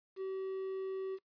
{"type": "tone with quantisation", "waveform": "triangle", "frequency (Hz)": 382.1, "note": "G4", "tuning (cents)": -44, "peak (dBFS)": -34, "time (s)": [0.16, 1.19], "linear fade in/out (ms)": 50, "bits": 10, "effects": ["noise-tail reverb RT60 0.1 s tail -19 dB re dry", "resampled to 11025 Hz"]}